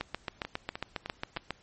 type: two click trains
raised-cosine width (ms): 0.3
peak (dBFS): -20 / -16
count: 4 / 12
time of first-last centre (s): 0.45-1.365 / 0.01-1.507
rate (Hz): 3.28 / 7.35
effects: pink hiss -61 dBFS RMS until 1.62 s + MP3 32 kbps